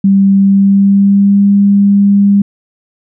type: tone with pitch glide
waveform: sine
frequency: 196 to 200.6 Hz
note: G3 to G3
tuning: 0 to +40 cents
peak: -4 dBFS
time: 0.04-2.42 s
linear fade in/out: 5 ms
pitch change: +40 cents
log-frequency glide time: 0.36-1.52 s
effects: none